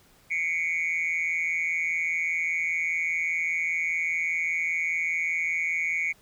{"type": "tone with amplitude modulation", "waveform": "sine", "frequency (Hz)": 2222, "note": "C#7", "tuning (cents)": 4, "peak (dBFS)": -19, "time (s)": [0.3, 6.13], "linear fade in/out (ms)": 20, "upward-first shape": "sine", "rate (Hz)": 165, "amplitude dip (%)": 95, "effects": ["tanh soft clip ceiling -19 dBFS", "pink hiss -59 dBFS RMS until 6.21 s"]}